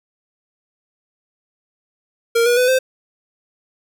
square tone with pitch steps, 464.6 / 482.1 / 500.3 / 519.1 Hz, A#4 / B4 / B4 / C5, -6 / -42 / +22 / -14 cents, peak -13 dBFS, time 2.35-2.79 s, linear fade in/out 10 ms, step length 110 ms, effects none

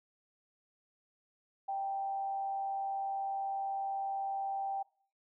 sine tone with frequency modulation, 784 Hz, G5, in tune, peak -33 dBFS, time 1.68-4.83 s, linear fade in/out 10 ms, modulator 148 Hz, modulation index 0.2, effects noise-tail reverb RT60 0.5 s tail -23 dB re dry

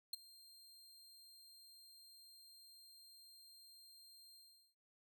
sawtooth tone with ADSR envelope, 4186 Hz, C8, in tune, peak -34 dBFS, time 0.13-4.75 s, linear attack 5 ms, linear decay 15 ms, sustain -23 dB, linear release 390 ms, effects none

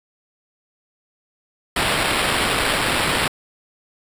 white noise with sample-and-hold, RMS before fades -20 dBFS, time 1.76-3.28 s, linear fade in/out 5 ms, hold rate 6300 Hz, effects resampled to 32000 Hz

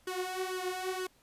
sawtooth tone with flanger, 370 Hz, F#4, in tune, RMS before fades -36 dBFS, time 0.07-1.07 s, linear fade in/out 5 ms, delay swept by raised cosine 0.62 to 4.22 ms, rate 2.1 Hz, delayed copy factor +0.75, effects pink hiss -66 dBFS RMS until 1.22 s + resampled to 32000 Hz

